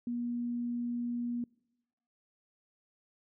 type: tone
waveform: sine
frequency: 239.8 Hz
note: A#3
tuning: 49 cents sharp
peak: -32 dBFS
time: 0.07-1.44 s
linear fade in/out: 2 ms
effects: noise-tail reverb RT60 1.0 s tail -26 dB re dry